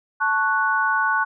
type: chord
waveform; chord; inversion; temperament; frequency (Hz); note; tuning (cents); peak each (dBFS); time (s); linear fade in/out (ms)
sine; F# minor; first; equal; 880 / 1108.7 / 1480; A5 / C#6 / F#6; 0 / 0 / 0; -24 / -23 / -20; 0.2-1.25; 20
effects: none